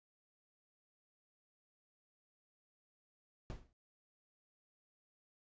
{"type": "noise with exponential decay", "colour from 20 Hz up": "brown", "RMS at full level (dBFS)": -40, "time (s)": [3.5, 3.73], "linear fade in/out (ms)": 0, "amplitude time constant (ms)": 49, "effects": ["resampled to 16000 Hz"]}